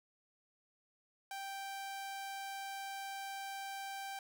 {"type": "tone", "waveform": "sawtooth", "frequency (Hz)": 784, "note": "G5", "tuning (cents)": 0, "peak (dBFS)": -38, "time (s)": [1.31, 4.19], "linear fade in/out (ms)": 2, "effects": []}